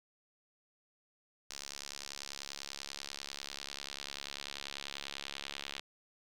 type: tone with band-pass filter sweep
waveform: sawtooth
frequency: 70.2 Hz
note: C#2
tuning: 22 cents sharp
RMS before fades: -45 dBFS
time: 1.5-5.8 s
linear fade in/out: 5 ms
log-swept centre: 5600 to 3400 Hz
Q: 1.8
effects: none